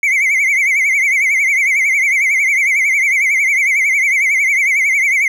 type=tone with vibrato; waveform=triangle; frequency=2176 Hz; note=C#7; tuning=33 cents flat; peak=-9 dBFS; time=0.03-5.28 s; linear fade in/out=2 ms; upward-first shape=triangle; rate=11 Hz; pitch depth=140 cents each way; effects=none